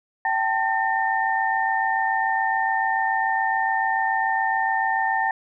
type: tone cluster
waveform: sine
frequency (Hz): 775 / 882 / 1815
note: G5 / A5 / A#6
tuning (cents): -20 / +4 / -47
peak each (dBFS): -24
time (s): 0.25-5.31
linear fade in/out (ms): 2
effects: none